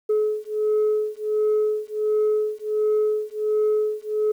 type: beating tone pair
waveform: sine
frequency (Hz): 426.2 / 427.6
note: G#4 / A4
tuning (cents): +45 / -49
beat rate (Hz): 1.4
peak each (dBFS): -21 / -21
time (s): 0.09-4.32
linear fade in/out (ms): 10
effects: tanh soft clip ceiling -15 dBFS + 9-bit